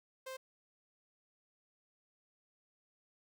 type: tone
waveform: sawtooth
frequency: 523.3 Hz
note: C5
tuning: in tune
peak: -39 dBFS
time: 0.26-0.37 s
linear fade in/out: 10 ms
effects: none